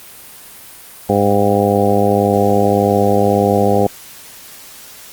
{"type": "harmonic tone with a mistuned harmonic", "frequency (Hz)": 101.7, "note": "G#2", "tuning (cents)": -36, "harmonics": [1, 2, 3, 4, 5, 6, 7, 8], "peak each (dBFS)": [-20, -17, -21, -17, -16, -22, -19, -20], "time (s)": [1.09, 3.87], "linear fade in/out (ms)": 5, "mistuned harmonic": 8, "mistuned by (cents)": -43, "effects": ["white hiss -37 dBFS RMS until 5.12 s", "Opus 32 kbps"]}